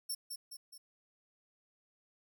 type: tone with echo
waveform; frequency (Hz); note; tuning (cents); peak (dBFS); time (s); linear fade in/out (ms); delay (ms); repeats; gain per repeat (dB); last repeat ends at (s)
10% pulse; 5420; E8; +47; -30; 0.09-0.15; 10; 210; 3; -5; 0.78
effects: none